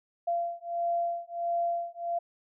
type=beating tone pair; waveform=sine; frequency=686 / 687.5 Hz; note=F5 / F5; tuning=-31 / -27 cents; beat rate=1.5 Hz; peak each=-31 dBFS; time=0.27-2.19 s; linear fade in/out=10 ms; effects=none

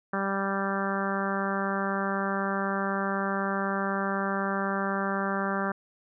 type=harmonic tone; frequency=196 Hz; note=G3; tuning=in tune; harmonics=1 / 2 / 3 / 4 / 5 / 6 / 7 / 8 / 9; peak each=-31 / -35 / -35 / -36 / -38 / -34 / -36 / -35 / -41 dBFS; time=0.13-5.72 s; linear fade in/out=5 ms; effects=none

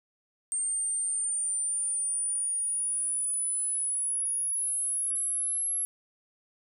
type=exponential sweep; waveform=sine; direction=up; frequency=8680 to 11175 Hz; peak=-27 dBFS; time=0.52-5.85 s; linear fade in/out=0 ms; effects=none

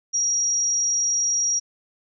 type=tone; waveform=sine; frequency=5690 Hz; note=F8; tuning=31 cents sharp; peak=-19 dBFS; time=0.13-1.6 s; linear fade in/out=20 ms; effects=none

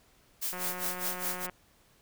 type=noise with tremolo; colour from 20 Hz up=blue; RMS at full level=-32 dBFS; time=0.41-1.47 s; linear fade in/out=20 ms; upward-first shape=sine; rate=4.9 Hz; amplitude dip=85%
type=click train; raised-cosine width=0.5 ms; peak=-25 dBFS; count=176; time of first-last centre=0.53-1.497 s; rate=181 Hz
effects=pink hiss -64 dBFS RMS until 2.01 s

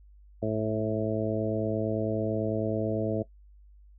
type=harmonic tone with a mistuned harmonic; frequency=109 Hz; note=A2; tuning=16 cents flat; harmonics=1 / 2 / 3 / 4 / 5 / 6; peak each=-33 / -33 / -33 / -33 / -33 / -33 dBFS; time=0.42-3.23 s; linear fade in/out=10 ms; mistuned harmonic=1; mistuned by=-22 cents; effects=noise-tail reverb RT60 0.1 s tail -19 dB re dry + added 50 Hz sine -51 dBFS peak until 3.98 s

